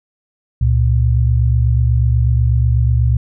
sine tone pair together, 69.1 / 117.26 Hz, C#2 / A#2, -5 / +11 cents, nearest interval major sixth, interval 916 cents, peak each -13 dBFS, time 0.61-3.17 s, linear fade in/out 5 ms, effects none

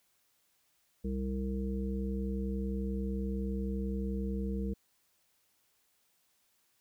harmonic tone, 65.41 Hz, C2, in tune, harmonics 1 / 3 / 5 / 7, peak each -35 / -35 / -44 / -42 dBFS, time 1.04-4.74 s, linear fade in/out 10 ms, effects white hiss -73 dBFS RMS until 6.8 s

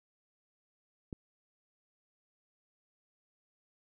click, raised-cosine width 3 ms, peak -27 dBFS, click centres 1.128 s, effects none

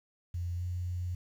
sine tone with pitch glide, 87.31 to 89.2 Hz, F2 to F2, 0 to +37 cents, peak -32 dBFS, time 0.34-1.15 s, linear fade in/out 5 ms, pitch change +37 cents, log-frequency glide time 0.56-0.62 s, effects 10-bit

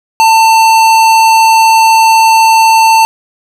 sine tone with hard clipping, 894 Hz, A5, 27 cents sharp, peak -5 dBFS, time 0.2-3.05 s, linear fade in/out 0 ms, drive 18 dB, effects none

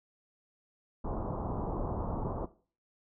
pink low-pass noise, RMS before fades -35 dBFS, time 1.04-2.46 s, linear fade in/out 10 ms, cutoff 1100 Hz, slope 48 dB/octave, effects noise-tail reverb RT60 0.4 s tail -17 dB re dry

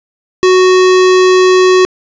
square tone, 370 Hz, F#4, in tune, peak -5 dBFS, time 0.43-1.85 s, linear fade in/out 0 ms, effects resampled to 16000 Hz + 7-bit

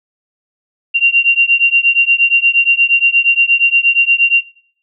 sine beating tone pair, 2761 / 2769.5 Hz, F7 / F7, -20 / -15 cents, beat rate 8.5 Hz, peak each -11 dBFS, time 0.94-4.43 s, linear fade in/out 20 ms, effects noise-tail reverb RT60 0.5 s tail -17 dB re dry

